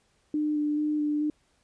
sine tone with vibrato, 299.4 Hz, D4, 33 cents sharp, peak -24 dBFS, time 0.34-1.3 s, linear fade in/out 2 ms, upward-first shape square, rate 2.3 Hz, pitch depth 12 cents each way, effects pink hiss -68 dBFS RMS until 1.63 s + resampled to 22050 Hz

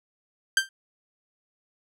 sawtooth tone with exponential decay, 1572 Hz, G6, 4 cents sharp, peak -11 dBFS, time 0.57-0.69 s, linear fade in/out 2 ms, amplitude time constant 26 ms, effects low-pass 11000 Hz 12 dB/octave

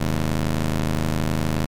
20% pulse ring-modulated tone, 79.2 Hz, D#2, 31 cents sharp, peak -12 dBFS, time 0-1.66 s, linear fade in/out 10 ms, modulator 65.6 Hz, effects MP3 96 kbps

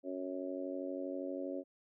harmonic tone, 92.5 Hz, F#2, in tune, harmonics 3 / 4 / 5 / 6 / 7, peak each -41 / -44 / -51 / -42 / -49 dBFS, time 0.03-1.64 s, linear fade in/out 50 ms, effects none

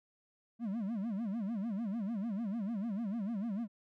triangle tone with vibrato, 213.1 Hz, G#3, 45 cents sharp, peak -32 dBFS, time 0.59-3.68 s, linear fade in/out 50 ms, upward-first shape sine, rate 6.7 Hz, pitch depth 210 cents each way, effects none

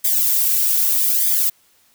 violet noise with flanger, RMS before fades -17 dBFS, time 0.04-1.5 s, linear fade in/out 10 ms, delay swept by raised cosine 0.71 to 3.01 ms, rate 0.81 Hz, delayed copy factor -1, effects white hiss -57 dBFS RMS until 1.94 s

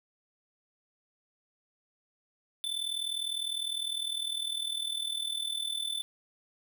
square tone with amplitude modulation, 3520 Hz, A7, in tune, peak -29 dBFS, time 2.64-6.02 s, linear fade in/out 0 ms, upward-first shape sine, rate 39.9 Hz, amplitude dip 75%, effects none

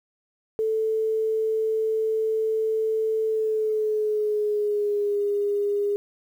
sine tone with pitch glide, 440 to 408.2 Hz, A4 to G#4, 0 to -30 cents, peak -21 dBFS, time 0.59-5.96 s, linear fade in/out 0 ms, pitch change -130 cents, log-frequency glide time 3.26-5.18 s, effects 9-bit

